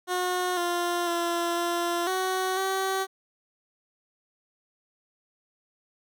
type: tone with pitch steps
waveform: 15% pulse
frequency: 362.3 / 348.9 / 342.5 / 344.6 / 374.2 / 383.2 Hz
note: F#4 / F4 / F4 / F4 / F#4 / G4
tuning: -36 / -2 / -34 / -23 / +20 / -39 cents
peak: -19 dBFS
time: 0.07-3.07 s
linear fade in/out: 50 ms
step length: 500 ms
effects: none